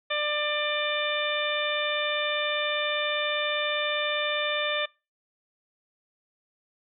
harmonic tone, 595 Hz, D5, 22 cents sharp, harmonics 1 / 2 / 3 / 4 / 5 / 6, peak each -30 / -33 / -32 / -32 / -36 / -32 dBFS, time 0.1-4.86 s, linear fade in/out 10 ms, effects noise-tail reverb RT60 0.3 s tail -26 dB re dry

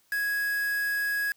triangle tone with quantisation, 1661.2 Hz, G#6, in tune, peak -24 dBFS, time 0.12-1.32 s, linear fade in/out 2 ms, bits 6, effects white hiss -66 dBFS RMS until 1.36 s

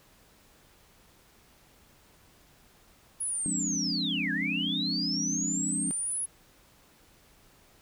sine linear two-way sweep, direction down then up, 10548 to 1606 to 10548 Hz, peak -29 dBFS, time 3.2-6.26 s, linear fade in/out 10 ms, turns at 4.32 s
sine chord, D half-diminished seventh, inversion first, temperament equal, 174.61 / 207.7 / 261.6 / 293.7 Hz, F3 / Ab3 / C4 / D4, 0 / 0 / 0 / 0 cents, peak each -36 dBFS, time 3.46-5.91 s, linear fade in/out 0 ms
effects pink hiss -60 dBFS RMS until 7.81 s

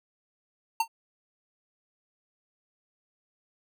square tone with exponential decay, 909 Hz, A#5, 44 cents flat, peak -20 dBFS, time 0.8-0.88 s, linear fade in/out 5 ms, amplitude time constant 16 ms, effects none

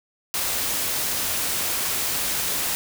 white noise, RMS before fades -25 dBFS, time 0.34-2.75 s, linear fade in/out 0 ms, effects none

